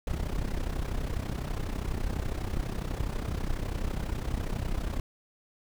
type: noise with amplitude modulation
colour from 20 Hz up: brown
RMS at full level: -28 dBFS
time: 0.07-5 s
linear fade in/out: 2 ms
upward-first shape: sine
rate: 32.1 Hz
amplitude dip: 75%
effects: none